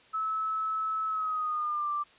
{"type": "tone with pitch glide", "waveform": "sine", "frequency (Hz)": [1300, 1178.4], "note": ["E6", "D6"], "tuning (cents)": [-24, 6], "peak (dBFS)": -28, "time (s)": [0.13, 2.04], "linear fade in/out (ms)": 20, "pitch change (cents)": -170, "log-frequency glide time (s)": [1.07, 1.91], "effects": ["white hiss -58 dBFS RMS until 2.18 s", "resampled to 8000 Hz"]}